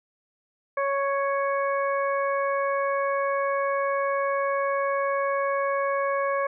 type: harmonic tone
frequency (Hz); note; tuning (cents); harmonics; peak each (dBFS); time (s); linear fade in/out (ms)
555; C#5; +2; 1 / 2 / 3 / 4; -25 / -27 / -33 / -37; 0.77-6.47; 5
effects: none